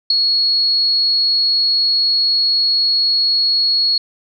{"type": "tone with ADSR envelope", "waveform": "sine", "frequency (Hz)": 4336, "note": "C#8", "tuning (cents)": -39, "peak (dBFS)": -7, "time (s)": [0.1, 3.98], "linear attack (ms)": 5, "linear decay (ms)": 6, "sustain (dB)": -5, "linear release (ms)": 4, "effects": []}